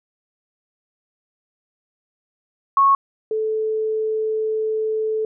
sine tone pair in turn, 1100 / 436.5 Hz, C#6 / A4, -14 / -14 cents, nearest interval octave + major third, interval 1600 cents, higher first, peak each -11 / -19 dBFS, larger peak first, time 2.77-2.95 / 3.31-5.25 s, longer second, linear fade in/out 2 ms, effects none

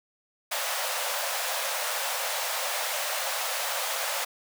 pink high-pass noise, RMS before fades -30 dBFS, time 0.51-4.25 s, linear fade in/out 10 ms, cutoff 510 Hz, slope 96 dB/octave, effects none

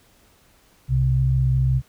sine tone pair together, 64.01 / 129.5 Hz, C2 / C3, -37 / -17 cents, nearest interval octave, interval 1220 cents, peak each -22 / -17 dBFS, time 0.88-1.82 s, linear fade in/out 50 ms, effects pink hiss -57 dBFS RMS until 1.88 s

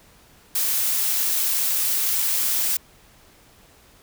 blue noise, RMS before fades -22 dBFS, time 0.55-2.77 s, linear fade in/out 5 ms, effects pink hiss -53 dBFS RMS until 4.02 s

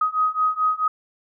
sine beating tone pair, 1255 / 1259.6 Hz, D#6 / D#6, +15 / +21 cents, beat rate 4.6 Hz, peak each -22 / -21 dBFS, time 0.01-0.88 s, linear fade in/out 5 ms, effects none

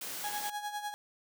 white high-pass noise, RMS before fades -40 dBFS, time 0.01-0.5 s, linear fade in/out 5 ms, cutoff 140 Hz, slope 24 dB/octave
35% pulse tone with tremolo, 830.6 Hz, G#5, in tune, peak -32 dBFS, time 0.24-0.94 s, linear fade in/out 0 ms, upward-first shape sine, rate 10 Hz, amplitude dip 65%
effects none

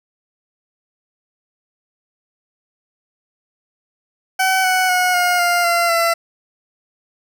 20% pulse tone with pitch steps, 758 / 743.3 / 728.8 / 714.6 / 700.7 / 687.1 / 673.7 Hz, F#5 / F#5 / F#5 / F5 / F5 / F5 / E5, +42 / +8 / -26 / +40 / +6 / -28 / +38 cents, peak -9 dBFS, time 4.39-6.14 s, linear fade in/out 10 ms, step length 250 ms, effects 8-bit

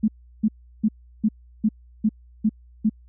sine tone bursts, 216.2 Hz, A3, 30 cents flat, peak -15 dBFS, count 8, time 0.03-2.896 s, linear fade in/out 10 ms, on 52 ms, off 350 ms, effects added 60 Hz sine -47 dBFS peak until 3.08 s

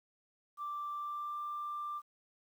sine tone with pitch glide, 1174.7 to 1184.2 Hz, D6 to D6, 0 to +14 cents, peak -36 dBFS, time 0.57-2.02 s, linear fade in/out 50 ms, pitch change +14 cents, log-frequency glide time 0.92-1.39 s, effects tanh soft clip ceiling -33 dBFS + 11-bit

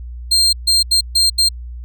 35% pulse tone bursts at uneven times, 4186 Hz, C8, in tune, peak -9 dBFS, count 5, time 0.31-0.53 / 0.67-0.83 / 0.91-1.01 / 1.15-1.3 / 1.38-1.49 s, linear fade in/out 10 ms, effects added 60 Hz sine -27 dBFS peak until 1.84 s

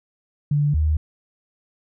sine tone pair in turn, 146.2 / 77.05 Hz, D3 / D#2, -7 / -16 cents, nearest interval major seventh, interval 1109 cents, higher first, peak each -16 dBFS, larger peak neither, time 0.51-0.74 / 0.74-0.97 s, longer neither, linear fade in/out 5 ms, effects none

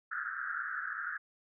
white band-pass noise, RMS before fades -38 dBFS, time 0.11-1.18 s, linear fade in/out 10 ms, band 1300 to 1700 Hz, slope 96 dB/octave, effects none

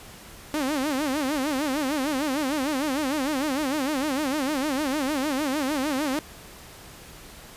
sawtooth tone with vibrato, 282.9 Hz, C#4, 35 cents sharp, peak -20 dBFS, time 0.54-6.19 s, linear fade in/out 0 ms, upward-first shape sine, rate 6.6 Hz, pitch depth 170 cents each way, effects pink hiss -45 dBFS RMS until 7.56 s + resampled to 32000 Hz

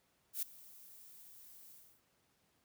violet noise with ADSR envelope, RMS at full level -36 dBFS, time 0.33-2.02 s, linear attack 94 ms, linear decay 7 ms, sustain -21 dB, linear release 310 ms, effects pink hiss -75 dBFS RMS until 2.64 s + high-pass 80 Hz 12 dB/octave

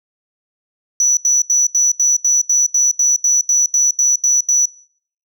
sine tone bursts, 5920 Hz, F#8, in tune, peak -8 dBFS, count 15, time 1-4.656 s, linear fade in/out 2 ms, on 170 ms, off 79 ms, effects noise-tail reverb RT60 0.6 s tail -26 dB re dry + tanh soft clip ceiling -9 dBFS

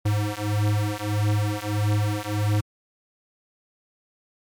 square beating tone pair, 103.83 / 105.43 Hz, G#2 / G#2, 0 / +27 cents, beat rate 1.6 Hz, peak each -25 dBFS, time 0.05-2.61 s, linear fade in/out 10 ms, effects MP3 96 kbps

